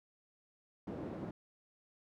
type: band-pass noise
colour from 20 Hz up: white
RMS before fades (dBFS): -43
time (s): 0.87-1.31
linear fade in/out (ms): 5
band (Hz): 110 to 330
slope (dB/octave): 12
effects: none